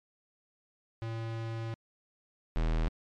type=tone pair in turn; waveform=square; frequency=113.6 / 40.16 Hz; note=A#2 / E1; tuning=-44 / -44 cents; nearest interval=octave + tritone; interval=1800 cents; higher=first; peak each=-35 / -27 dBFS; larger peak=second; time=1.02-1.74 / 2.56-2.88 s; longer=first; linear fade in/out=0 ms; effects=low-pass 4000 Hz 12 dB/octave + MP3 64 kbps